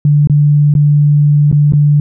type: tone with dropouts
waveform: sine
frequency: 146.83 Hz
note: D3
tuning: in tune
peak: -5 dBFS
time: 0.05-2 s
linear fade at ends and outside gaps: 2 ms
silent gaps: 0.273-0.297 / 0.74-0.751 / 1.515-1.526 / 1.723-1.734 s
effects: none